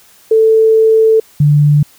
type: tone pair in turn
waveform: sine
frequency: 442.8 / 147.13 Hz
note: A4 / D3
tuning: +11 / +4 cents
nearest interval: octave + perfect fifth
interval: 1907 cents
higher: first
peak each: -5 dBFS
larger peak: neither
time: 0.31-1.2 / 1.4-1.83 s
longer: first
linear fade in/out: 5 ms
effects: white hiss -45 dBFS RMS until 1.98 s